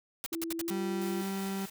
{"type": "noise bursts", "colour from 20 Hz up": "white", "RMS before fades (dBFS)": -36, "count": 6, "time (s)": [0.24, 0.702], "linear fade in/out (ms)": 0, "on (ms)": 22, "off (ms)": 66}
{"type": "tone with pitch glide", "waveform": "sine", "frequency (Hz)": [331, 347.3], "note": ["E4", "F4"], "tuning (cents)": [7, -10], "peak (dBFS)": -34, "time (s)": [0.32, 1.22], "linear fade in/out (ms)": 5, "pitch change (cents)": 83, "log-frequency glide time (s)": [0.6, 0.79]}
{"type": "tone", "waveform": "35% pulse", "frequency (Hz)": 194.5, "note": "G3", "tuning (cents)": -13, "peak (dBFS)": -31, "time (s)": [0.7, 1.66], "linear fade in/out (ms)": 10}
{"type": "noise with tremolo", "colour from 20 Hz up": "white", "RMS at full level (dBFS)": -46, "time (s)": [1.01, 1.7], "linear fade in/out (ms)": 5, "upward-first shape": "sine", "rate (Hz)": 5.2, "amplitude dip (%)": 30}
{"effects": []}